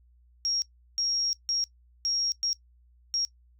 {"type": "tone bursts at uneven times", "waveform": "sine", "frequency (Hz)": 5588, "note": "F8", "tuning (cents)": 0, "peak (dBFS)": -25, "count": 6, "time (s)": [[0.45, 0.62], [0.98, 1.33], [1.49, 1.64], [2.05, 2.32], [2.43, 2.53], [3.14, 3.25]], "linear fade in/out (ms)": 0, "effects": ["noise-tail reverb RT60 0.1 s tail -20 dB re dry", "added 60 Hz sine -57 dBFS peak until 3.59 s"]}